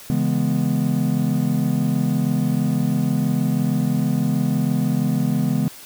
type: chord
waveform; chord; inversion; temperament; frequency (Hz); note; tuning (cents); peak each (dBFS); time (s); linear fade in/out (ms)
triangle; C# minor seventh; none; equal; 138.59 / 164.81 / 207.7 / 246.9; C#3 / E3 / G#3 / B3; 0 / 0 / 0 / 0; -21; 0.1-5.68; 0
effects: white hiss -41 dBFS RMS until 5.85 s